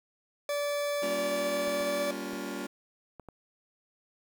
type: tone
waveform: 40% pulse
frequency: 579 Hz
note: D5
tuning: 25 cents flat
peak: -28 dBFS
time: 0.49-2.11 s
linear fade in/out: 2 ms
type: chord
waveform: sawtooth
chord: G half-diminished seventh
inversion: none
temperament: just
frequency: 196 / 235.2 / 282.2 / 352.8 Hz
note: G3 / Bb3 / Db4 / F4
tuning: 0 / +16 / +31 / +18 cents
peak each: -37 / -37 / -35 / -36 dBFS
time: 1.02-2.67 s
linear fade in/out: 10 ms
type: clicks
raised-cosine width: 1 ms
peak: -31 dBFS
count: 5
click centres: 1.678 / 1.809 / 2.333 / 3.197 / 3.287 s
effects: 10-bit